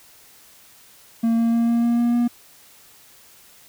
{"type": "tone with pitch steps", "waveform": "triangle", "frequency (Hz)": [228.9, 230.6, 232.4, 234.1, 235.9, 237.7, 239.4], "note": ["A#3", "A#3", "A#3", "A#3", "A#3", "A#3", "A#3"], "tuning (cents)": [-31, -19, -5, 8, 21, 34, 46], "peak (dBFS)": -14, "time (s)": [1.23, 2.28], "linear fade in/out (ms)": 10, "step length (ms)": 150, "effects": ["white hiss -50 dBFS RMS until 3.68 s"]}